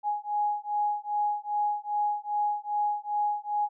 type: beating tone pair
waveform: sine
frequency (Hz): 830.6 / 833.1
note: G#5 / G#5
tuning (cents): 0 / +5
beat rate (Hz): 2.5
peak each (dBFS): -29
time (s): 0.03-3.69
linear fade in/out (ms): 50
effects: none